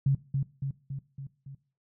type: tone with echo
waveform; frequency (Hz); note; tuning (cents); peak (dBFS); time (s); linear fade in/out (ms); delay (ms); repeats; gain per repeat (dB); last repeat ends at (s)
sine; 137.2; C#3; -17; -20; 0.06-0.15; 5; 280; 5; -4; 1.55
effects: noise-tail reverb RT60 0.4 s tail -19 dB re dry